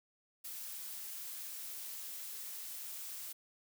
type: noise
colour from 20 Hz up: blue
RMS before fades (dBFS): -45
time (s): 0.44-3.33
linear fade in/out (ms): 10
effects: none